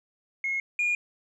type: tone pair in turn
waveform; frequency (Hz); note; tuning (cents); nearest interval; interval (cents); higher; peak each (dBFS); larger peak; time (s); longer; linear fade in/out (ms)
sine; 2164 / 2429; C#7 / D#7; -42 / -42; major second; 200; second; -25 / -21; second; 0.44-0.6 / 0.79-0.95; neither; 2
effects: tanh soft clip ceiling -21 dBFS